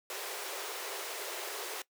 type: high-pass noise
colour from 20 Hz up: pink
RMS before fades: -40 dBFS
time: 0.1-1.82 s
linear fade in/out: 2 ms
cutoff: 350 Hz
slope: 96 dB/octave
effects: noise-tail reverb RT60 0.1 s tail -20 dB re dry